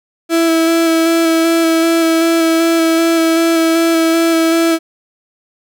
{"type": "tone with vibrato", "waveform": "35% pulse", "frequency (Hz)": 329.1, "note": "E4", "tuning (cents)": -3, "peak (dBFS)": -8, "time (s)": [0.29, 4.79], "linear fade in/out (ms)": 50, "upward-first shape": "square", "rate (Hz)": 2.6, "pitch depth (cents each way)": 13, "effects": []}